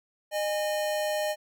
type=tone pair together; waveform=square; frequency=611 / 822.9 Hz; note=D#5 / G#5; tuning=-32 / -16 cents; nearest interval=perfect fourth; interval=516 cents; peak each=-28 / -35 dBFS; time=0.31-1.36 s; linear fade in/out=50 ms; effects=none